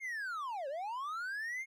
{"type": "linear two-way sweep", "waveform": "triangle", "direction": "down then up", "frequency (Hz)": [2171, 523.3, 2171], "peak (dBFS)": -35, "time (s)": [0, 1.66], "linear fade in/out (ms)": 50, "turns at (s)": 0.68, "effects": []}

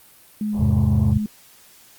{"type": "tone with vibrato", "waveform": "sine", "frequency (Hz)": 210.4, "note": "G#3", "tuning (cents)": 23, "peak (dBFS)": -21, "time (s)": [0.41, 1.26], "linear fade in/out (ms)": 2, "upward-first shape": "triangle", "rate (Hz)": 5.3, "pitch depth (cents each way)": 13}
{"type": "low-pass noise", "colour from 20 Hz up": "pink", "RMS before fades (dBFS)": -35, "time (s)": [0.52, 1.15], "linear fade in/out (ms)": 50, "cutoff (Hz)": 1100, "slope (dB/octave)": 96}
{"type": "chord", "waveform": "sine", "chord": "E augmented", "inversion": "none", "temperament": "equal with one note detuned", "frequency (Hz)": [82.41, 102.99, 130.81], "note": ["E2", "G#2", "B#2"], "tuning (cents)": [0, -14, 0], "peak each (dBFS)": -20, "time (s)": [0.59, 1.18], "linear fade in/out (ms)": 10}
{"effects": ["white hiss -50 dBFS RMS until 1.98 s", "Opus 32 kbps"]}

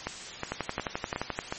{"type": "two click trains", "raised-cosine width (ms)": 0.5, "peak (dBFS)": [-14, -15], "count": [11, 5], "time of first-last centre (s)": [[0.52, 1.39], [0.07, 1.525]], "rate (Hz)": [11.5, 2.75], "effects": ["white hiss -41 dBFS RMS until 1.58 s", "MP3 32 kbps"]}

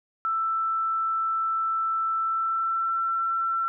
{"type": "tone with pitch glide", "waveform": "sine", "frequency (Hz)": [1327, 1345.5], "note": ["E6", "E6"], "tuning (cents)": [11, 35], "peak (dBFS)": -23, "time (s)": [0.25, 3.68], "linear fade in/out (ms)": 0, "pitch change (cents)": 24, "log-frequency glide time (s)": [2.18, 2.99], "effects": []}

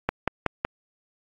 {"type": "click train", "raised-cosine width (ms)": 0.5, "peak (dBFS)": -7, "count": 4, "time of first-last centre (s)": [0.09, 0.65], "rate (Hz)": 5.36, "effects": ["AAC 48 kbps"]}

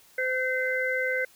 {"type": "harmonic tone", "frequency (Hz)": 514, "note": "C5", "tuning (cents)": -31, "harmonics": [1, 3, 4], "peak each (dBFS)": [-29, -29, -29], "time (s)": [0.18, 1.25], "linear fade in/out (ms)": 5, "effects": ["white hiss -57 dBFS RMS until 1.35 s"]}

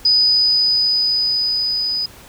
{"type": "tone with level ramp", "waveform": "sine", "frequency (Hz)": 4978, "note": "D#8", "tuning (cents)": 0, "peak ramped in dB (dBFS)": [-10, -18], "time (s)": [0.05, 2.06], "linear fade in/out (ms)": 5, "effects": ["pink hiss -42 dBFS RMS until 2.28 s"]}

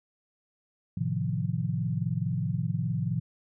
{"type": "chord", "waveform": "sine", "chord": "F dominant seventh", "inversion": "first", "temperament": "equal", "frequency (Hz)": [110, 130.81, 155.56, 174.61], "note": ["A2", "C3", "Eb3", "F3"], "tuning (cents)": [0, 0, 0, 0], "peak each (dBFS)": -32, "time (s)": [0.97, 3.2], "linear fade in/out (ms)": 5, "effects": []}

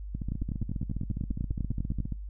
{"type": "two click trains", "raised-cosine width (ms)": 5, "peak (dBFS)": [-21, -19], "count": [30, 18], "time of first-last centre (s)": [[0.15, 2.123], [0.32, 2.003]], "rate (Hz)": [14.7, 10.1], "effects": ["noise-tail reverb RT60 0.2 s tail -24 dB re dry", "added 50 Hz sine -36 dBFS peak until 2.29 s"]}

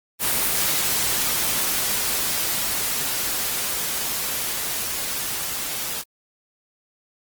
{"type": "noise with level ramp", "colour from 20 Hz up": "white", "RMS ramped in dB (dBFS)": [-21, -28], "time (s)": [0.19, 6.04], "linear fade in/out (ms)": 50, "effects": ["Opus 24 kbps"]}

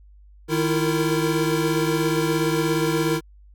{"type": "tone cluster", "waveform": "square", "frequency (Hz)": [156, 322.9, 339.9, 460.4], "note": ["D#3", "E4", "F4", "A#4"], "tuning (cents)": [5, -36, -47, -22], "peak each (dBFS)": -26, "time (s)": [0.48, 3.21], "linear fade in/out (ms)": 50, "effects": ["added 50 Hz sine -46 dBFS peak until 3.54 s"]}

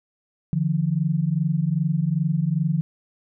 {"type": "tone pair together", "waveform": "sine", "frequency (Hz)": [148.37, 170.9], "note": ["D3", "F3"], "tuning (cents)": [18, -37], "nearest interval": "major second", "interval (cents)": 245, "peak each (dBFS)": -22, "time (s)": [0.53, 2.81], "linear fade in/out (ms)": 0, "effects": []}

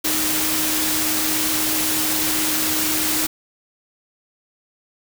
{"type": "tone in noise", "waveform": "sine", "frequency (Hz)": 311.1, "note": "D#4", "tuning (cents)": 0, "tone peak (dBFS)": -27, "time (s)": [0.04, 3.27], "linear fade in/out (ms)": 10, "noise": "white", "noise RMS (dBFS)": -21, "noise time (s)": [0.04, 3.27], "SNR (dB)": -9, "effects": []}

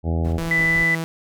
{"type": "harmonic tone", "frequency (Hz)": 82.41, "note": "E2", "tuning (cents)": 0, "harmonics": [1, 2, 3, 4, 5, 6, 7, 8, 9, 10], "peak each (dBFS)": [-20, -26, -30, -32, -34, -36, -37, -38, -39, -40], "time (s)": [0.03, 0.41], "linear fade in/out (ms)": 50}
{"type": "noise with tremolo", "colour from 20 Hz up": "brown", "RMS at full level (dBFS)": -32, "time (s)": [0.24, 0.86], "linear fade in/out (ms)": 10, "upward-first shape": "square", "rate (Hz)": 5.9, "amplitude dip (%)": 60}
{"type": "tone with vibrato", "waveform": "sawtooth", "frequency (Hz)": 164.81, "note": "E3", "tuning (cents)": 0, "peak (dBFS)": -20, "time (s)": [0.38, 1.04], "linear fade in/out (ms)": 0, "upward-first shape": "triangle", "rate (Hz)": 2.9, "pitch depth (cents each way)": 14}
{"type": "tone", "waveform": "sine", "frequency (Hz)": 1992, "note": "B6", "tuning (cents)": 14, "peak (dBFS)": -16, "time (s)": [0.51, 0.95], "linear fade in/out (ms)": 2}
{"effects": []}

